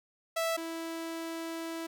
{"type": "tone pair in turn", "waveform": "sawtooth", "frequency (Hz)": [658, 329], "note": ["E5", "E4"], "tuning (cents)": [-3, -3], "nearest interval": "octave", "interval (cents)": 1200, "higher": "first", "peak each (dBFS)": [-25, -32], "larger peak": "first", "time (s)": [[0.36, 0.57], [0.57, 1.87]], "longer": "second", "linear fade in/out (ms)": 10, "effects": []}